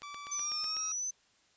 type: click train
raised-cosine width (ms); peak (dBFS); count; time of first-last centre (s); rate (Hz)
0.2; -29; 7; 0.02-0.767; 8.03
type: tone with pitch glide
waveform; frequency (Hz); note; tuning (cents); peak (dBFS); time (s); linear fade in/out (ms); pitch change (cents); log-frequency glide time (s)
sawtooth; 1157 to 1283.8; D6 to E6; -26 to -46; -39; 0.03-0.92; 2; +180; 0.34-0.78
type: exponential two-way sweep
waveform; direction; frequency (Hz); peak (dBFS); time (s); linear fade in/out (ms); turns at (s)
sine; down then up; 6150 to 5320 to 6150; -33; 0.31-1.11; 10; 0.6
effects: white hiss -68 dBFS RMS until 1.56 s + resampled to 16000 Hz